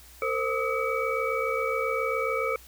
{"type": "tone cluster", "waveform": "sine", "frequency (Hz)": [456.7, 524, 1227, 1286, 2277], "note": ["A#4", "C5", "D#6", "E6", "C#7"], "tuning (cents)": [-36, 2, -25, -43, 46], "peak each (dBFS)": [-30, -30, -37, -31, -32], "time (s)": [0.22, 2.56], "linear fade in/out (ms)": 2, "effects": ["added 60 Hz sine -52 dBFS peak until 2.67 s", "white hiss -52 dBFS RMS until 2.67 s"]}